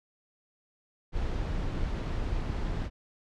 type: noise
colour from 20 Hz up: brown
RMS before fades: -31 dBFS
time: 1.12-2.9 s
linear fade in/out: 50 ms
effects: low-pass 5000 Hz 12 dB/octave